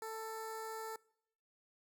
15% pulse tone with notch filter, 443.1 Hz, A4, 12 cents sharp, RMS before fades -44 dBFS, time 0.02-0.96 s, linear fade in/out 2 ms, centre 3000 Hz, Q 0.64, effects noise-tail reverb RT60 0.7 s tail -23 dB re dry

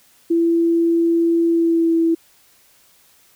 sine tone with pitch glide, 335.3 to 330.1 Hz, E4 to E4, +30 to +2 cents, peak -13 dBFS, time 0.3-2.15 s, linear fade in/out 10 ms, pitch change -28 cents, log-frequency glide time 1.47-1.94 s, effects white hiss -54 dBFS RMS until 3.35 s

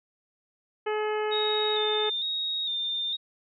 harmonic tone, 426.3 Hz, G#4, 45 cents sharp, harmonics 1 / 2 / 3 / 4 / 5 / 6 / 7, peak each -27 / -33 / -37 / -39 / -41 / -43 / -44 dBFS, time 0.86-2.1 s, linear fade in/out 10 ms
sine tone with vibrato, 3686 Hz, A#7, 20 cents flat, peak -27 dBFS, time 1.31-3.17 s, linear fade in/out 20 ms, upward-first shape square, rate 1.1 Hz, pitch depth 37 cents each way
effects none

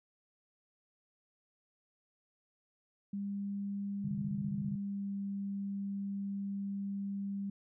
sine tone with pitch glide, 200.2 to 198.59 Hz, G3 to G3, +37 to +23 cents, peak -35 dBFS, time 3.13-7.5 s, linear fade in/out 5 ms, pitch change -14 cents, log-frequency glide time 4.75-5.15 s
sine tone bursts, 146.83 Hz, D3, in tune, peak -35 dBFS, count 11, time 4.04-4.757 s, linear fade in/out 5 ms, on 47 ms, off 20 ms
effects none

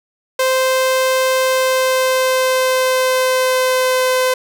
sawtooth tone with pitch glide, 520 to 512.2 Hz, C5 to C5, -11 to -37 cents, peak -9 dBFS, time 0.39-4.34 s, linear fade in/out 5 ms, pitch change -26 cents, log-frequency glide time 1.36-4.09 s, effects none

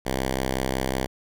5% pulse tone, 65.41 Hz, C2, in tune, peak -13 dBFS, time 0.05-1.07 s, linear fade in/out 20 ms, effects none

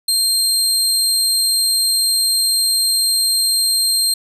25% pulse tone, 4186 Hz, C8, in tune, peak -9 dBFS, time 0.08-4.14 s, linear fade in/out 5 ms, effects none

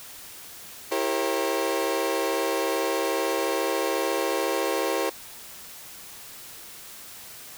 30% pulse chord, E diminished seventh, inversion none, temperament equal with one note detuned, 329.6 / 392 / 466.2 / 540.1 Hz, E4 / G4 / Bb4 / Db5, 0 / 0 / 0 / -45 cents, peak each -28 / -27 / -27 / -26 dBFS, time 0.91-5.1 s, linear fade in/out 10 ms, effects white hiss -43 dBFS RMS until 7.57 s

